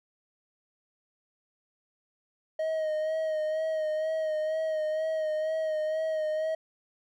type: tone with vibrato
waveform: triangle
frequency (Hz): 627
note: D#5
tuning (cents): +13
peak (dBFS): -25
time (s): 2.59-6.55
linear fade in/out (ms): 5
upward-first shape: sine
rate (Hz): 2.1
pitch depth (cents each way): 31
effects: none